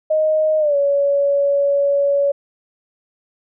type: tone with pitch glide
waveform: sine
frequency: 622.3 to 564.1 Hz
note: D#5 to C#5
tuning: 0 to +30 cents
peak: -13 dBFS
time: 0.1-2.32 s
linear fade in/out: 10 ms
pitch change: -170 cents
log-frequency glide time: 0.59-0.76 s
effects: none